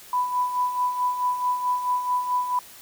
sine tone with tremolo, 993 Hz, B5, 9 cents sharp, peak -19 dBFS, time 0.13-2.59 s, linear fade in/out 2 ms, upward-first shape sine, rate 4.6 Hz, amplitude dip 60%, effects white hiss -46 dBFS RMS until 2.81 s

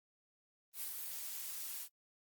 blue noise with ADSR envelope, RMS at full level -41 dBFS, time 0.73-1.89 s, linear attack 89 ms, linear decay 85 ms, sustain -3 dB, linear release 75 ms, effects noise-tail reverb RT60 0.1 s tail -23 dB re dry + Opus 32 kbps

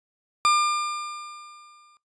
40% pulse tone with exponential decay, 1200 Hz, D6, 37 cents sharp, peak -15 dBFS, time 0.45-1.97 s, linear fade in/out 0 ms, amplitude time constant 330 ms, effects noise-tail reverb RT60 0.2 s tail -22 dB re dry + resampled to 22050 Hz

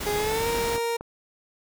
pink noise, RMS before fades -32 dBFS, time 0-0.77 s, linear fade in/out 10 ms
30% pulse tone with pitch glide, 415.3 to 466.2 Hz, G#4 to A#4, 0 to 0 cents, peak -22 dBFS, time 0.06-0.97 s, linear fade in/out 10 ms, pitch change +200 cents, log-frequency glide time 0.17-0.48 s
click train, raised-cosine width 1 ms, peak -23 dBFS, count 4, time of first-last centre 0.32-1.01 s, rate 4.35 Hz
effects none

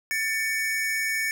square tone pair together, 1774.7 / 2246 Hz, A6 / C#7, +14 / +22 cents, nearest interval major third, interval 408 cents, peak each -28 dBFS, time 0.11-1.31 s, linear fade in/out 0 ms, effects none

